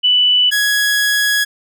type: tone pair in turn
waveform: sine / sawtooth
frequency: 2976 / 1670.2 Hz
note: F#7 / G#6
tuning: +9 / +9 cents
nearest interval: minor seventh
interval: 1000 cents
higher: first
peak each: -9 dBFS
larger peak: neither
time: 0.03-0.51 / 0.51-1.45 s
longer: second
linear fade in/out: 20 ms
effects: none